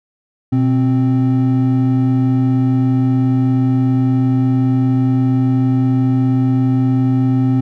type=tone pair together; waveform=triangle; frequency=124.53 / 261.6 Hz; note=B2 / C4; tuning=+15 / 0 cents; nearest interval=octave + minor second; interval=1285 cents; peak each=-12 dBFS; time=0.52-7.61 s; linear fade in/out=10 ms; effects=none